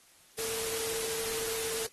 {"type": "tone in noise", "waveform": "sine", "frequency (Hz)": 450, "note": "A4", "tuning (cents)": 39, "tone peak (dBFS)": -37, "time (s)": [0.38, 1.87], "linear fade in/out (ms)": 10, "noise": "white", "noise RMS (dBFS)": -35, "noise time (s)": [0.38, 1.87], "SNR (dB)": -5, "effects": ["white hiss -60 dBFS RMS until 1.92 s", "AAC 32 kbps"]}